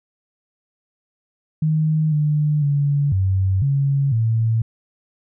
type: tone with pitch steps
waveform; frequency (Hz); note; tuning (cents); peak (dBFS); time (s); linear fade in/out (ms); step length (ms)
sine; 156 / 150 / 143 / 95.3 / 139.1 / 113; D#3 / D3 / D3 / G2 / C#3 / A2; +5 / +37 / -46 / -48 / +6 / +47; -15; 1.62-4.62; 5; 500
effects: none